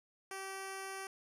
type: tone with low-pass filter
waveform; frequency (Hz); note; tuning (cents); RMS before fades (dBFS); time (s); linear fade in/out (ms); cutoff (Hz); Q
10% pulse; 386.2; G4; -26; -44; 0.31-1.07; 2; 11000; 1.7
effects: none

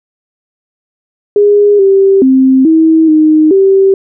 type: tone with pitch steps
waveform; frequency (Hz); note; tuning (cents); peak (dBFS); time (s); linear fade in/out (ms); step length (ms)
sine; 410.7 / 389.7 / 262.9 / 321.1 / 310.1 / 387.7; G#4 / G4 / C4 / E4 / D#4 / G4; -19 / -10 / +8 / -45 / -6 / -19; -3; 1.36-3.94; 2; 430
effects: none

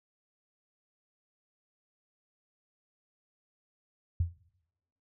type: tone with exponential decay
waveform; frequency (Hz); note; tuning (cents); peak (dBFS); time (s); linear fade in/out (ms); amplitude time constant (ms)
sine; 86; F2; -26; -22; 4.2-4.38; 5; 37
effects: noise-tail reverb RT60 0.9 s tail -23 dB re dry

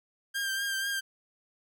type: tone with vibrato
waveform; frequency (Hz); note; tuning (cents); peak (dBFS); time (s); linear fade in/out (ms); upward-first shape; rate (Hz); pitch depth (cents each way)
sawtooth; 1592; G6; +26; -26; 0.34-1.01; 20; triangle; 4.1; 36
effects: none

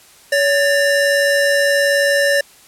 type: tone pair together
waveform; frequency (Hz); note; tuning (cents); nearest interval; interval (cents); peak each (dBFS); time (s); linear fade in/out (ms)
square; 565 / 1793.8; C#5 / A6; +33 / +33; octave + minor sixth; 2000; -15 / -17; 0.32-2.41; 5
effects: white hiss -46 dBFS RMS until 2.67 s + low-pass 12000 Hz 12 dB/octave

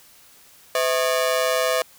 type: ring-modulated tone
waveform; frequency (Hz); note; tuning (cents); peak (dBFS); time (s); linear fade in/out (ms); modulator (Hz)
sawtooth; 579; D5; -25; -12; 0.75-1.82; 2; 69.9
effects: white hiss -51 dBFS RMS until 1.98 s

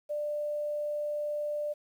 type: tone with quantisation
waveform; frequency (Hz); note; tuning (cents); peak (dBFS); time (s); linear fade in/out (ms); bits
sine; 593; D5; +17; -30; 0.09-1.74; 20; 10
effects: none

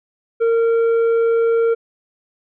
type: tone with tanh clipping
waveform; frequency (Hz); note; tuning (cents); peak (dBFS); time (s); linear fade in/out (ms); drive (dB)
triangle; 459.5; A#4; -25; -14; 0.4-1.75; 20; 10
effects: none

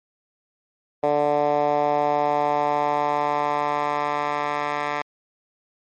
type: tone with band-pass filter sweep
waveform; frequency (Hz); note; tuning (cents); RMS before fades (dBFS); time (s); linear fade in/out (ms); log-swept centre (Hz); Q
10% pulse; 146.83; D3; 0; -22; 1.03-5.02; 5; 610 to 1400; 2.1
effects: MP3 48 kbps

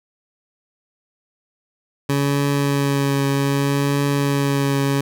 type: tone with vibrato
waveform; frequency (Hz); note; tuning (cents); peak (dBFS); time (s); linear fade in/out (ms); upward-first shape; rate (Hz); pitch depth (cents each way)
20% pulse; 140.3; C#3; +21; -12; 2.09-5.01; 5; triangle; 0.64; 21
effects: none

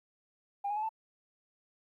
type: tone with pitch steps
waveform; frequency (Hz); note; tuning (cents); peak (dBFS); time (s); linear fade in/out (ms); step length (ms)
sine; 804 / 830 / 856.7 / 884.4; G5 / G#5 / A5 / A5; +44 / -1 / -46 / +9; -30; 0.64-0.892; 10; 63
effects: tanh soft clip ceiling -27 dBFS + 12-bit

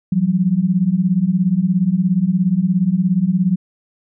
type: beating tone pair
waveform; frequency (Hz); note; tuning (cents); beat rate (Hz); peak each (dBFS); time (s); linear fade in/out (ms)
sine; 172 / 189; F3 / F#3; -26 / +37; 17; -17 / -15; 0.12-3.56; 5
effects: none

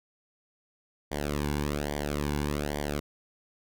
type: tone with flanger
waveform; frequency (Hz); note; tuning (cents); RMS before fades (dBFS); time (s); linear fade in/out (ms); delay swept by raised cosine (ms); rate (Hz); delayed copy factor
sawtooth; 73.1; D2; -7; -31; 1.11-3; 10; 0.75 to 1.61; 1.2; -0.9
effects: none

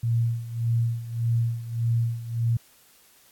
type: tone with tremolo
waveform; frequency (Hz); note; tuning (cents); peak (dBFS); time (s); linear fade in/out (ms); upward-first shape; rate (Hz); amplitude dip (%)
sine; 116.54; A#2; 0; -19; 0.03-2.57; 5; sine; 1.7; 80
effects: white hiss -57 dBFS RMS until 3.31 s + AAC 64 kbps

